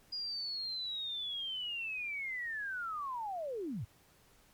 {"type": "linear sweep", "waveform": "sine", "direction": "down", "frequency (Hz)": [4900, 82], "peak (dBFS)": -36, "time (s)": [0.12, 3.85], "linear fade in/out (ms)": 10, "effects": ["pink hiss -65 dBFS RMS until 4.53 s", "MP3 96 kbps"]}